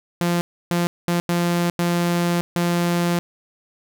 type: tone bursts at uneven times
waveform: sawtooth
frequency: 173.2 Hz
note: F3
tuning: 14 cents flat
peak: -14 dBFS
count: 6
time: 0.21-0.41 / 0.71-0.87 / 1.08-1.2 / 1.29-1.7 / 1.79-2.41 / 2.56-3.19 s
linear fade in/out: 0 ms
effects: none